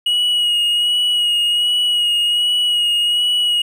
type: tone with vibrato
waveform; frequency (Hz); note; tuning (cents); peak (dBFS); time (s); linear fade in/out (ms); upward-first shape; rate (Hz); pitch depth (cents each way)
triangle; 2900; F#7; -35; -12; 0.06-3.62; 5; sine; 1.3; 22
effects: none